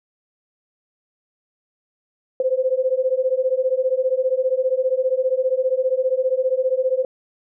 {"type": "beating tone pair", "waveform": "sine", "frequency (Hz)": [510, 525], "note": ["C5", "C5"], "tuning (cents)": [-44, 6], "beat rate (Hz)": 15, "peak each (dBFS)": -20, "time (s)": [2.4, 7.05], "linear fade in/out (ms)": 2, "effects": []}